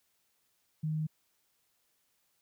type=tone; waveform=sine; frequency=155.56 Hz; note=D#3; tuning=in tune; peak=-30 dBFS; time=0.83-1.07 s; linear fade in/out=10 ms; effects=white hiss -75 dBFS RMS until 2.41 s